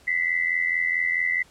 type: tone pair together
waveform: sine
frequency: 1966.4 / 2051 Hz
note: B6 / C7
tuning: -8 / -35 cents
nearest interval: minor second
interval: 73 cents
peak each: -24 dBFS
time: 0.07-1.43 s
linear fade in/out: 10 ms
effects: pink hiss -55 dBFS RMS until 1.5 s + low-pass 10000 Hz 12 dB/octave